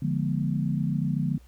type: chord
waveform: sine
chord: D diminished seventh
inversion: none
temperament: equal with one note detuned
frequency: 146.83 / 174.61 / 207.7 / 241.6 Hz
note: D3 / F3 / Ab3 / Cb4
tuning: 0 / 0 / 0 / -38 cents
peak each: -27 / -29 / -31 / -32 dBFS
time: 0.02-1.38 s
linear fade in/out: 5 ms
effects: added 60 Hz sine -49 dBFS peak until 1.47 s + pink hiss -62 dBFS RMS until 1.47 s